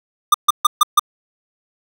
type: tone bursts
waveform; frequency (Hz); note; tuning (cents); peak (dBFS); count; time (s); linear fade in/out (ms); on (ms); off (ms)
square; 1203; D6; +41; -8; 5; 0.32-0.995; 5; 23; 140
effects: none